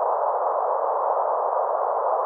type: band-pass noise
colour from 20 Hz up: pink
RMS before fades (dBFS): -23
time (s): 0-2.25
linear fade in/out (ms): 0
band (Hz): 510 to 1100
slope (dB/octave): 48
effects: none